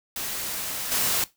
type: noise with level steps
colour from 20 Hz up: white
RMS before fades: -31 / -24 dBFS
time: 0.16-1.24 s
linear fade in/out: 2 ms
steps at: 0.91 s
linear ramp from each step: 10 ms
effects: noise-tail reverb RT60 0.2 s tail -18 dB re dry